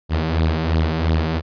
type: tone with flanger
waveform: sawtooth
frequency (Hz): 80.1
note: E2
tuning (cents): -49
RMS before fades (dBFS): -19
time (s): 0.09-1.42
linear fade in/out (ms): 50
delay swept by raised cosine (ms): 0.2 to 5.7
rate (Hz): 2.9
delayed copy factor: +0.65
effects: resampled to 11025 Hz